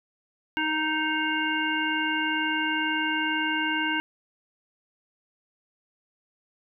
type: harmonic tone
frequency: 311.1 Hz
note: D#4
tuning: in tune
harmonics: 1 / 3 / 5 / 7 / 9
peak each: -30 / -31 / -28 / -33 / -31 dBFS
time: 0.57-4 s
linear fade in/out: 0 ms
effects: none